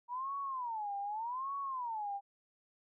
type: tone with vibrato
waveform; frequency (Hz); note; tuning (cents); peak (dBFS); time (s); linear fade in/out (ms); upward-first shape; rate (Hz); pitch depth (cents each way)
sine; 945; A#5; +23; -36; 0.08-2.21; 50; sine; 0.84; 290
effects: none